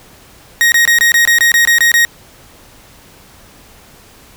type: tone bursts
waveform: 40% pulse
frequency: 1877 Hz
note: A#6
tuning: 11 cents sharp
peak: -6 dBFS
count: 11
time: 0.61-2.05 s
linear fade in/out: 0 ms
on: 110 ms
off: 23 ms
effects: pink hiss -42 dBFS RMS until 4.36 s